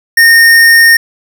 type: tone with hard clipping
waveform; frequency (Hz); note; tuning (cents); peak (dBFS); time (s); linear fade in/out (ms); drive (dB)
sine; 1838; A#6; -25; -3; 0.17-0.97; 5; 17
effects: none